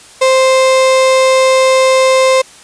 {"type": "tone", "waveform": "35% pulse", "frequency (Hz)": 523.3, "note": "C5", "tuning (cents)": 0, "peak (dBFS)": -5, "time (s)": [0.21, 2.42], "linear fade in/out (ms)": 10, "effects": ["white hiss -38 dBFS RMS until 2.63 s", "resampled to 22050 Hz"]}